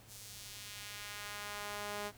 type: tone with high-pass filter sweep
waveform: sawtooth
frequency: 206.3 Hz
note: G#3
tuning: 11 cents flat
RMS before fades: -45 dBFS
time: 0.07-2.12 s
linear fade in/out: 50 ms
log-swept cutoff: 6500 to 490 Hz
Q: 0.8
effects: added 111 Hz sine -60 dBFS peak until 2.17 s + pink hiss -60 dBFS RMS until 2.17 s

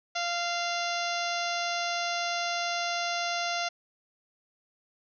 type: harmonic tone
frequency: 693 Hz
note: F5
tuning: 14 cents flat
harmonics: 1 / 2 / 3 / 4 / 5 / 6 / 7 / 8 / 9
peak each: -32 / -35 / -37 / -38 / -39 / -40 / -40 / -41 / -42 dBFS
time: 0.15-3.69 s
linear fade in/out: 10 ms
effects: none

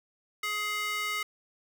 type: tone with high-pass filter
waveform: square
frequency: 420 Hz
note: G#4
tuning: 19 cents sharp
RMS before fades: -32 dBFS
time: 0.43-1.23 s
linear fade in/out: 5 ms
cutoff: 1700 Hz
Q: 3.3
effects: none

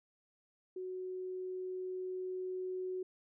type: tone with level ramp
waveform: sine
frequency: 370 Hz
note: F#4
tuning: in tune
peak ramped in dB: -39 to -36 dBFS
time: 0.76-3.03 s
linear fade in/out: 5 ms
effects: none

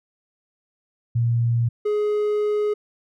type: tone pair in turn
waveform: sine / triangle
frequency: 117.6 / 419.1 Hz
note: A#2 / G#4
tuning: +16 / +16 cents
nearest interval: octave + minor seventh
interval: 2200 cents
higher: second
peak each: -17 dBFS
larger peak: neither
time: 1.15-1.69 / 1.85-2.74 s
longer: second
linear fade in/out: 10 ms
effects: none

